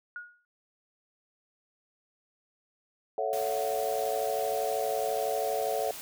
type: tone with exponential decay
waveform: sine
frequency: 1444 Hz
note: F#6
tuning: 43 cents flat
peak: -34 dBFS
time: 0.16-0.45 s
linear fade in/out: 1 ms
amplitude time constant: 62 ms
type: chord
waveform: sine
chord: F# minor seventh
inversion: first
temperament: equal with one note detuned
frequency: 440 / 554.4 / 667.7 / 740 Hz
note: A4 / C#5 / E5 / F#5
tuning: 0 / 0 / +22 / 0 cents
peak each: -33 dBFS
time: 3.18-5.91 s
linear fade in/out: 2 ms
type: noise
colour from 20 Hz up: white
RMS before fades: -42 dBFS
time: 3.33-6.01 s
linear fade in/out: 0 ms
effects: none